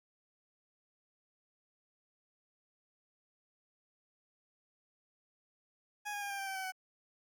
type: tone with pitch steps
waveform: 20% pulse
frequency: 830.6 / 818.7 / 807 / 795.4 / 784 / 772.7 / 761.7 / 750.7 Hz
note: G#5 / G#5 / G#5 / G5 / G5 / G5 / G5 / F#5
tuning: 0 / -25 / -50 / +25 / 0 / -25 / -50 / +25 cents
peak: -33 dBFS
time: 6.05-6.722 s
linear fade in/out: 20 ms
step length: 84 ms
effects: none